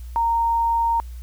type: tone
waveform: sine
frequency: 925 Hz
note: A#5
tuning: 14 cents flat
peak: -17 dBFS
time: 0.16-1 s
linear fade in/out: 0 ms
effects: added 60 Hz sine -32 dBFS peak until 1.22 s + white hiss -54 dBFS RMS until 1.22 s